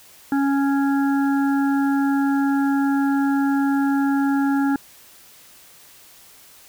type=harmonic tone; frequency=277.2 Hz; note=C#4; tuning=in tune; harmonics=1 / 3 / 5 / 6; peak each=-17 / -27 / -31 / -33 dBFS; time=0.32-4.76 s; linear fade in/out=2 ms; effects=white hiss -48 dBFS RMS until 6.68 s